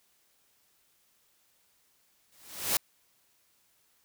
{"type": "noise with exponential growth", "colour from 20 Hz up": "white", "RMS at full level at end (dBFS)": -24, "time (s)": [2.32, 2.77], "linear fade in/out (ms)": 2, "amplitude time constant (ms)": 96, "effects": ["white hiss -69 dBFS RMS until 4.04 s"]}